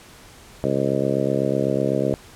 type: harmonic tone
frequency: 68 Hz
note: C#2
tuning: 33 cents flat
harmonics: 2 / 3 / 4 / 5 / 6 / 7 / 8 / 9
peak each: -27 / -27 / -27 / -27 / -27 / -27 / -27 / -27 dBFS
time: 0.64-2.14 s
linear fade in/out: 0 ms
effects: pink hiss -46 dBFS RMS until 2.35 s + low-pass 12000 Hz 12 dB/octave